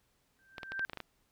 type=tone with exponential growth; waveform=sine; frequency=1568 Hz; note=G6; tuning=in tune; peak=-29 dBFS; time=0.39-0.85 s; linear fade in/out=0 ms; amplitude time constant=100 ms
type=clicks; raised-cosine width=0.3 ms; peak=-24 dBFS; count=8; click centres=0.582 / 0.632 / 0.72 / 0.794 / 0.897 / 0.933 / 0.973 / 1.003 s
effects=pink hiss -74 dBFS RMS until 1.31 s